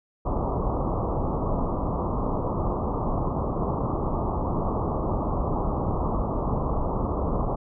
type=low-pass noise; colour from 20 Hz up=pink; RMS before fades=-26 dBFS; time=0.25-7.56 s; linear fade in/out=10 ms; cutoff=1200 Hz; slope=96 dB/octave; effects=none